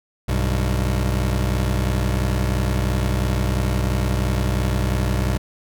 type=tone pair together; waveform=25% pulse; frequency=62.95 / 100 Hz; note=B1 / G2; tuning=+34 / +35 cents; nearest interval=minor sixth; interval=801 cents; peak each=-16 / -20 dBFS; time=0.28-5.38 s; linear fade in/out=10 ms; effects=none